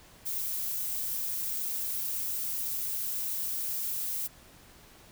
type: noise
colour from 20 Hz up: violet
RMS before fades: -33 dBFS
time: 0.25-4.28 s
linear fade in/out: 20 ms
effects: pink hiss -55 dBFS RMS until 5.11 s